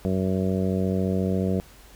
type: harmonic tone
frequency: 94.2 Hz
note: F#2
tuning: 32 cents sharp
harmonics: 1 / 2 / 3 / 4 / 5 / 6 / 7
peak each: -28 / -24 / -33 / -31 / -31 / -35 / -36 dBFS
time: 0.05-1.6 s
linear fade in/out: 0 ms
effects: added 50 Hz sine -51 dBFS peak until 1.95 s + pink hiss -51 dBFS RMS until 1.95 s